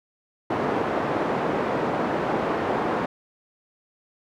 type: band-pass noise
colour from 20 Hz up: pink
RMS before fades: -25 dBFS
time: 0.5-3.06 s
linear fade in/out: 5 ms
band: 260 to 1100 Hz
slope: 12 dB/octave
effects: none